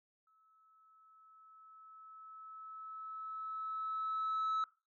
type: tone with exponential growth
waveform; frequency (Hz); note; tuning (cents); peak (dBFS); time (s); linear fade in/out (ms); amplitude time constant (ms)
sine; 1300; E6; -24; -29; 0.27-4.64; 2; 950
effects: noise-tail reverb RT60 0.3 s tail -21 dB re dry + tanh soft clip ceiling -31 dBFS